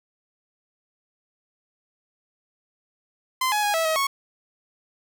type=tone with pitch steps; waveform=sawtooth; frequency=1034 / 840 / 825 / 652 / 636 / 1103 Hz; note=C6 / G#5 / G#5 / E5 / D#5 / C#6; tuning=-21 / +19 / -12 / -19 / +38 / -9 cents; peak=-17 dBFS; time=3.41-4.07 s; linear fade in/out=5 ms; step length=110 ms; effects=none